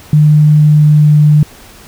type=tone with pitch glide; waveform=sine; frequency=151 to 149.87 Hz; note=D3 to D3; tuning=+48 to +35 cents; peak=-3 dBFS; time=0.13-1.43 s; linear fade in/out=2 ms; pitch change=-13 cents; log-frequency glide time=0.58-1.2 s; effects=pink hiss -37 dBFS RMS until 1.87 s